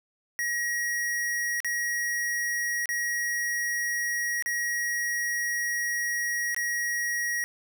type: tone with dropouts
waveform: square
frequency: 1900 Hz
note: A#6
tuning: 33 cents sharp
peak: -27 dBFS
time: 0.39-7.44 s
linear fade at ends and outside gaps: 0 ms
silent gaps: 1.603-1.646 / 2.857-2.89 / 4.424-4.46 / 6.546-6.564 s
effects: none